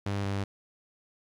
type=tone pair in turn; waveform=sawtooth; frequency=100.1 / 99.18 Hz; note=G2 / G2; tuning=+37 / +21 cents; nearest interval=unison; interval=16 cents; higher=first; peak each=-25 dBFS; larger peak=neither; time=0.06-0.25 / 0.25-0.44 s; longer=neither; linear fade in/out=5 ms; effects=low-pass 6000 Hz 12 dB/octave + 11-bit